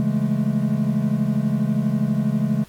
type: chord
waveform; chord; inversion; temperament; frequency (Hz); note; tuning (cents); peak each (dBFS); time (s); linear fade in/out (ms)
triangle; A major seventh; first; equal with one note detuned; 138.59 / 166.44 / 207.7 / 220; C#3 / E3 / G#3 / A3; 0 / +17 / 0 / 0; -22 / -25 / -20 / -22; 0-2.64; 0
effects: pink hiss -50 dBFS RMS until 2.68 s + AAC 64 kbps